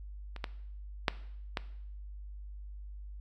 clicks, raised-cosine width 0.3 ms, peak -27 / -18 / -9 / -15 dBFS, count 4, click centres 0.363 / 0.442 / 1.082 / 1.572 s, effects noise-tail reverb RT60 0.7 s tail -17 dB re dry + added 50 Hz sine -42 dBFS peak until 3.2 s

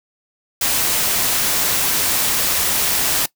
white noise, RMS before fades -18 dBFS, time 0.61-3.26 s, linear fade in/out 5 ms, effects noise-tail reverb RT60 0.1 s tail -20 dB re dry

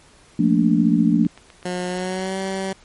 sine chord, Bb major seventh, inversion second, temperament just, 174.81 / 218.5 / 233.1 / 291.4 Hz, F3 / A3 / Bb3 / D4, +2 / -12 / 0 / -13 cents, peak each -19 dBFS, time 0.39-1.27 s, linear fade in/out 5 ms
click train, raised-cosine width 0.3 ms, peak -26 dBFS, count 9, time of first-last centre 1.25-2.259 s, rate 7.93 Hz
15% pulse tone with pitch glide, 180 to 191.81 Hz, F#3 to G3, -47 to -37 cents, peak -17 dBFS, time 1.65-2.73 s, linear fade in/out 5 ms, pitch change +110 cents, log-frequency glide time 1.88-2.38 s
effects pink hiss -51 dBFS RMS until 2.84 s + MP3 48 kbps

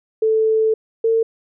sine tone pair in turn, 440 / 451.8 Hz, A4 / A4, 0 / +46 cents, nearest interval unison, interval 46 cents, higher second, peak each -13 dBFS, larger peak neither, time 0.22-0.74 / 1.04-1.23 s, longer first, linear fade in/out 5 ms, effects none

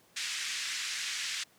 pink band-pass noise, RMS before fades -36 dBFS, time 0.16-1.44 s, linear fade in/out 10 ms, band 1800 to 7700 Hz, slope 24 dB/octave, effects pink hiss -63 dBFS RMS until 1.58 s + high-pass 150 Hz 12 dB/octave

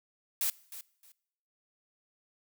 blue noise with echo, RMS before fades -30 dBFS, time 0.41-0.5 s, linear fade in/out 2 ms, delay 310 ms, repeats 2, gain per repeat -14 dB, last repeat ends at 1.12 s, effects noise-tail reverb RT60 0.8 s tail -22 dB re dry

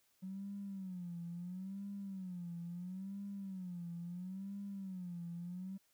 triangle tone with vibrato, 185 Hz, F#3, in tune, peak -38 dBFS, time 0.22-5.78 s, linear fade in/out 20 ms, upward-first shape sine, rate 0.74 Hz, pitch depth 140 cents each way, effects tanh soft clip ceiling -40 dBFS + white hiss -75 dBFS RMS until 5.93 s

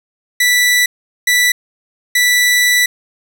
sawtooth tone bursts at uneven times, 1970 Hz, B6, 5 cents flat, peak -6 dBFS, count 3, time 0.4-0.86 / 1.27-1.52 / 2.15-2.86 s, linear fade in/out 5 ms, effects none

